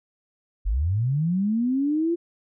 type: linear sweep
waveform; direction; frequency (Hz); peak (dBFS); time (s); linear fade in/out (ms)
sine; up; 41.2 to 347.2; -20; 0.65-2.16; 20
effects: none